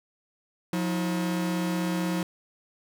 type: tone pair together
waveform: 45% pulse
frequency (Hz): 178.9 / 321.7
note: F3 / E4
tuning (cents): +42 / -42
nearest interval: minor seventh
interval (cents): 1016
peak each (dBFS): -27 / -31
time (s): 0.73-2.23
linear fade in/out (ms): 2
effects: none